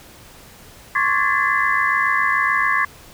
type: tone cluster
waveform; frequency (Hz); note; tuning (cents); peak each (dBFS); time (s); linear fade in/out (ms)
sine; 1074 / 1141 / 1657 / 1759 / 2035; C6 / C#6 / G#6 / A6 / C7; +45 / +50 / -4 / -1 / -49; -22; 0.95-2.85; 5
effects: pink hiss -44 dBFS RMS until 3.13 s